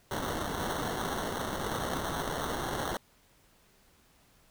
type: noise with sample-and-hold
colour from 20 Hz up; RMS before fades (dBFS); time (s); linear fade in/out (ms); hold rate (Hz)
white; -34; 0.11-2.97; 2; 2450
effects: pink hiss -64 dBFS RMS until 4.5 s